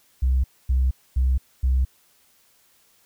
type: tone bursts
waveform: sine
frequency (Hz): 64.6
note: C2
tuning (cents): -21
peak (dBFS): -15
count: 4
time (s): 0.22-1.85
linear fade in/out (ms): 10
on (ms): 220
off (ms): 250
effects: tanh soft clip ceiling -14 dBFS + white hiss -60 dBFS RMS until 3.05 s